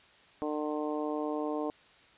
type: harmonic tone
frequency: 150.9 Hz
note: D3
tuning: 47 cents sharp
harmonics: 2 / 3 / 4 / 5 / 6 / 7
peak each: -34 / -36 / -38 / -41 / -44 / -43 dBFS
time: 0.42-1.7 s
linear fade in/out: 0 ms
effects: white hiss -59 dBFS RMS until 2.17 s + resampled to 8000 Hz